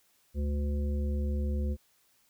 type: harmonic tone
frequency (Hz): 72.4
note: D2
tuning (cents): -24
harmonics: 1 / 3 / 5 / 7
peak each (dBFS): -28 / -37 / -44 / -44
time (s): 0.34-1.77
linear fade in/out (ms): 50
effects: white hiss -68 dBFS RMS until 2.29 s